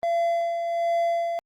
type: tone with tremolo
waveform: triangle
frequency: 680 Hz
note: F5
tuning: 46 cents flat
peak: -18 dBFS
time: 0.03-1.39 s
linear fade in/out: 0 ms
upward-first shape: sine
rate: 1.3 Hz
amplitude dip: 45%
effects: Opus 32 kbps